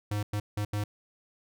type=tone bursts at uneven times; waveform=square; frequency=103.83 Hz; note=G#2; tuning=in tune; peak=-29 dBFS; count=4; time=0.11-0.23 / 0.33-0.4 / 0.57-0.65 / 0.73-0.84 s; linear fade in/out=5 ms; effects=none